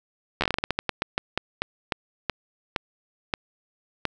slowing click train, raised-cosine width 0.3 ms, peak -7 dBFS, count 21, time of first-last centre 0.41-4.053 s, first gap 12 ms, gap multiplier 1.24, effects none

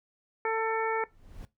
harmonic tone, 446.1 Hz, A4, 24 cents sharp, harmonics 1 / 2 / 3 / 4 / 5, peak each -29 / -31 / -35 / -37 / -37 dBFS, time 0.45-1.04 s, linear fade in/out 2 ms
brown noise with exponential growth, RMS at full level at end -39 dBFS, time 0.89-1.45 s, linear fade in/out 0 ms, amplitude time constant 120 ms
effects noise-tail reverb RT60 0.2 s tail -18 dB re dry

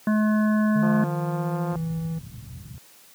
harmonic tone, 213.9 Hz, A3, 49 cents flat, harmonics 1 / 3 / 5 / 7 / 8, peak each -18 / -31 / -33 / -35 / -36 dBFS, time 0.07-1.04 s, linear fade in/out 2 ms
triangle tone with pitch glide, 151.5 to 163.31 Hz, D#3 to E3, -46 to -16 cents, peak -23 dBFS, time 0.75-2.19 s, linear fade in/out 10 ms, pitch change +130 cents, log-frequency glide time 0.97-1.64 s
click train, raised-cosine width 1 ms, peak -18 dBFS, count 163, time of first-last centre 0.83-1.756 s, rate 175 Hz
pink low-pass noise, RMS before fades -35 dBFS, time 1.72-2.78 s, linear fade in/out 0 ms, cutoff 160 Hz, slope 24 dB/octave
effects white hiss -52 dBFS RMS until 3.14 s + high-pass 100 Hz 12 dB/octave

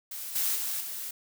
blue noise with level steps, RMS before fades -38 / -28 / -32 / -37 dBFS, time 0.11-1.11 s, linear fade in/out 5 ms, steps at 0.35 / 0.55 / 0.8 s, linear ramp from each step 10 ms, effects none

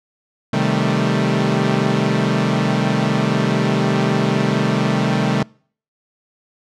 sawtooth chord, A half-diminished seventh, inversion first, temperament equal, 130.81 / 155.56 / 196 / 220 Hz, C3 / Eb3 / G3 / A3, 0 / 0 / 0 / 0 cents, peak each -17 dBFS, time 0.53-5.43 s, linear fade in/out 5 ms, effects noise-tail reverb RT60 0.5 s tail -26 dB re dry + low-pass 5000 Hz 12 dB/octave

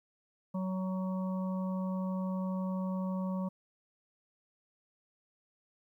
harmonic tone, 187 Hz, F#3, 19 cents sharp, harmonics 1 / 3 / 5 / 6, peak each -32 / -42 / -46 / -48 dBFS, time 0.54-3.49 s, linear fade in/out 10 ms, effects 12-bit

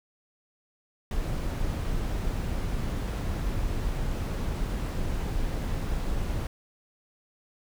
brown noise, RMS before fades -29 dBFS, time 1.11-6.47 s, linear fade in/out 2 ms, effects none

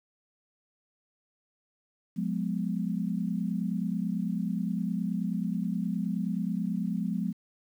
sine chord, F diminished, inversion none, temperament equal with one note detuned, 178.28 / 207.7 / 246.9 Hz, F3 / Ab3 / Cb4, +36 / 0 / 0 cents, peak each -31 / -31 / -35 dBFS, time 2.16-7.33 s, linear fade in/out 20 ms, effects 10-bit

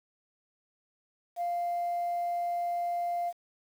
sine tone, 697 Hz, F5, 4 cents flat, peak -27 dBFS, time 1.36-3.33 s, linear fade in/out 50 ms, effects tanh soft clip ceiling -26 dBFS + 9-bit

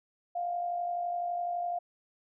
sine tone with amplitude modulation, 701 Hz, F5, 6 cents sharp, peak -28 dBFS, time 0.35-1.79 s, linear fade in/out 10 ms, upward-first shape sine, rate 51.9 Hz, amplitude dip 45%, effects none

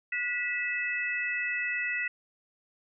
sine tone cluster, 1455 / 1958 / 2606 Hz, F#6 / B6 / E7, -29 / -15 / -20 cents, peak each -38 / -30 / -34 dBFS, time 0.12-2.08 s, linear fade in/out 5 ms, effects none

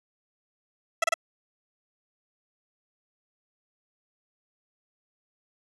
15% pulse tone bursts, 659.3 Hz, E5, in tune, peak -15 dBFS, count 3, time 1.02-1.141 s, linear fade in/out 5 ms, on 21 ms, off 29 ms, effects resampled to 24000 Hz

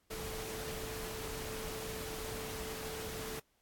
sine tone in noise, 440 Hz, A4, in tune, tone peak -44 dBFS, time 0.1-3.4 s, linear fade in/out 10 ms, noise pink, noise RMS -43 dBFS, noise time 0.1-3.4 s, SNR -4 dB, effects pink hiss -75 dBFS RMS until 3.61 s + AAC 64 kbps

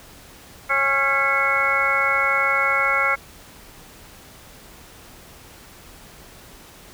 harmonic tone with a mistuned harmonic, 274.4 Hz, C#4, 17 cents flat, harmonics 2 / 3 / 4 / 5 / 6 / 7 / 8, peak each -28 / -30 / -27 / -21 / -29 / -28 / -21 dBFS, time 0.69-3.16 s, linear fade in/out 20 ms, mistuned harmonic 7, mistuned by +70 cents, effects pink hiss -45 dBFS RMS until 6.93 s

